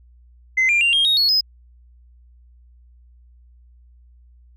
sine tone with pitch steps, 2057 / 2390 / 2778 / 3228 / 3751 / 4359 / 5065 Hz, C7 / D7 / F7 / G#7 / A#7 / C#8 / D#8, -30 / +30 / -10 / -50 / +10 / -30 / +30 cents, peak -12 dBFS, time 0.57-1.41 s, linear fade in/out 10 ms, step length 120 ms, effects tanh soft clip ceiling -12 dBFS + added 60 Hz sine -47 dBFS peak until 4.56 s

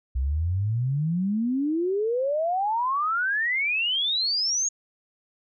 sine exponential sweep, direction up, 61.74 to 6720 Hz, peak -22 dBFS, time 0.15-4.69 s, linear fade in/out 10 ms, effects none

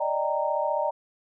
sine chord, Eb major seventh, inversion third, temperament equal with one note detuned, 587.3 / 622.3 / 784 / 925.9 Hz, D5 / Eb5 / G5 / Bb5, 0 / 0 / 0 / -12 cents, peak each -28 / -29 / -32 / -28 dBFS, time 0-0.91 s, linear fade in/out 10 ms, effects none

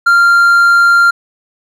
triangle tone, 1390 Hz, F6, 9 cents flat, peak -3 dBFS, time 0.06-1.11 s, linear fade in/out 10 ms, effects none

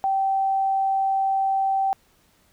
sine tone, 776 Hz, G5, 18 cents flat, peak -19 dBFS, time 0.04-1.93 s, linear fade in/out 0 ms, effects pink hiss -61 dBFS RMS until 2.52 s

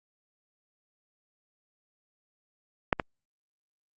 clicks, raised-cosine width 0.5 ms, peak -6 / -12 dBFS, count 2, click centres 2.928 / 2.998 s, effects Opus 48 kbps

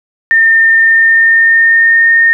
sine tone with pitch glide, 1811 to 1834.2 Hz, A6 to A#6, +49 to -29 cents, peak -4 dBFS, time 0.31-2.33 s, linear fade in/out 0 ms, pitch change +22 cents, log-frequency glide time 0.81-2.11 s, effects none

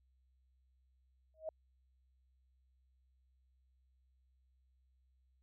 sine tone with exponential growth, 633 Hz, D#5, 30 cents sharp, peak -35 dBFS, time 1.34-1.49 s, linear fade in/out 2 ms, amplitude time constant 31 ms, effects added 64 Hz sine -70 dBFS peak until 5.42 s

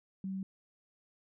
sine tone, 191.5 Hz, G3, 40 cents flat, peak -35 dBFS, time 0.24-0.43 s, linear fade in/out 2 ms, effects none

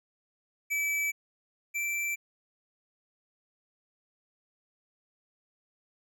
square tone pair in turn, 2304 / 2339 Hz, D7 / D7, -34 / -8 cents, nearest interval unison, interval 26 cents, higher second, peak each -28 / -30 dBFS, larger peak first, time 0.7-1.12 / 1.74-2.16 s, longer neither, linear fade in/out 20 ms, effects none

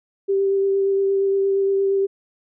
sine tone with vibrato, 392 Hz, G4, in tune, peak -16 dBFS, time 0.28-2.07 s, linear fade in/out 20 ms, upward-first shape sine, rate 8.6 Hz, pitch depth 12 cents each way, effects none

